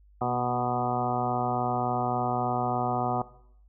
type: harmonic tone with a mistuned harmonic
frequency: 123.47 Hz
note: B2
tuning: in tune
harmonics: 1 / 2 / 3 / 4 / 5 / 6 / 7 / 8 / 9 / 10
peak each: -34 / -34 / -35 / -37 / -36 / -28 / -38 / -37 / -39 / -36 dBFS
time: 0.21-3.22 s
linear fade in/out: 5 ms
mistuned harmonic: 2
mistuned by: -30 cents
effects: noise-tail reverb RT60 0.7 s tail -18 dB re dry + added 50 Hz sine -54 dBFS peak until 3.68 s